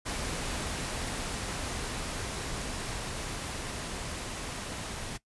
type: noise with level ramp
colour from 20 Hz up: pink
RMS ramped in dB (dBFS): -34 to -38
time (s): 0.05-5.18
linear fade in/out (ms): 20
effects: noise-tail reverb RT60 0.1 s tail -18 dB re dry + resampled to 24000 Hz